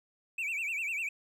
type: tone with vibrato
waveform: triangle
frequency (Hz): 2487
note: D#7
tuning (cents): -1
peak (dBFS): -30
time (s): 0.38-1.09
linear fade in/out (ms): 5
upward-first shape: sine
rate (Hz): 10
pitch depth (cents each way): 170
effects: none